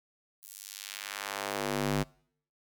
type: tone with high-pass filter sweep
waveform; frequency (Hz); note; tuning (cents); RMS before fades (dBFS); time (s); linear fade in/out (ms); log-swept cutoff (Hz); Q
square; 50.1; G1; +38; -35; 0.42-2.04; 20; 11000 to 120; 0.83
effects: noise-tail reverb RT60 0.6 s tail -24 dB re dry